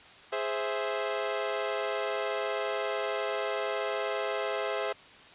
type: chord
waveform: sawtooth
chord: Ab augmented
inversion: none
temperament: equal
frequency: 415.3 / 523.3 / 659.3 Hz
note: Ab4 / C5 / E5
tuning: 0 / 0 / 0 cents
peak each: -30 dBFS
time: 0.32-4.93 s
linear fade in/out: 10 ms
effects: white hiss -52 dBFS RMS until 5.34 s + resampled to 8000 Hz